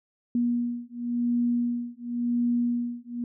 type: beating tone pair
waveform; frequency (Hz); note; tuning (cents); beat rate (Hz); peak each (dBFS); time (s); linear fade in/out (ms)
sine; 239.4 / 240.33; A#3 / B3; +46 / -47; 0.93; -27; 0.35-3.24; 2
effects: none